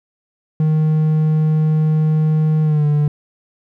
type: tone with pitch glide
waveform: triangle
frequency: 155.56 to 148.02 Hz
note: D#3 to D3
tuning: 0 to +14 cents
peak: -10 dBFS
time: 0.6-3.08 s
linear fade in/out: 2 ms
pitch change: -86 cents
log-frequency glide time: 2.63-2.85 s
effects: none